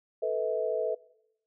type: chord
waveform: sine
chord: A suspended second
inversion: none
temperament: equal with one note detuned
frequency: 440 / 493.9 / 643.5 Hz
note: A4 / B4 / E5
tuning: 0 / 0 / -42 cents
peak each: -31 dBFS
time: 0.22-0.95 s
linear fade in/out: 10 ms
effects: noise-tail reverb RT60 0.8 s tail -21 dB re dry